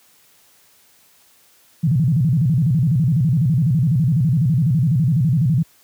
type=tone with vibrato; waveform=sine; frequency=142.6 Hz; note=C#3; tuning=49 cents sharp; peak=-13 dBFS; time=1.83-5.63 s; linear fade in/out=10 ms; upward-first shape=square; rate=12 Hz; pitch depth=250 cents each way; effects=white hiss -54 dBFS RMS until 5.83 s + high-pass 60 Hz 12 dB/octave